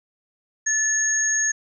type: tone pair together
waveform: sine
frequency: 1745 / 6558 Hz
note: A6 / G#8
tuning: -15 / -23 cents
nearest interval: octave + major seventh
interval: 2292 cents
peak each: -24 / -20 dBFS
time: 0.66-1.52 s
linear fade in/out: 10 ms
effects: none